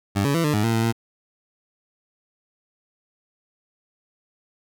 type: tone with pitch steps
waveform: 20% pulse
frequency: 99.5 / 141.1 / 166.7 / 149.3 / 105 / 114.7 / 113.1 / 115.1 Hz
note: G2 / C#3 / E3 / D3 / G#2 / A#2 / A2 / A#2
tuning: +26 / +31 / +20 / +29 / +19 / -28 / +48 / -22 cents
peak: -14 dBFS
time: 0.15-0.926 s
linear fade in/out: 20 ms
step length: 97 ms
effects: none